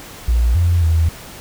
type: tone with pitch steps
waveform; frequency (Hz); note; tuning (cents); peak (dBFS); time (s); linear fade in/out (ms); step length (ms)
sine; 58.6 / 86.4 / 81.5; A#1 / F2 / E2; +10 / -18 / -19; -11; 0.28-1.09; 5; 270
effects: pink hiss -36 dBFS RMS until 1.4 s